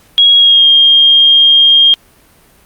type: tone with pitch glide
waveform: sine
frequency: 3305 to 3222 Hz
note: G#7 to G7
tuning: -9 to +47 cents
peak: -3 dBFS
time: 0.18-1.94 s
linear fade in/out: 0 ms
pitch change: -44 cents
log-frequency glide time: 0.36-0.67 s
effects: pink hiss -46 dBFS RMS until 2.65 s + Opus 48 kbps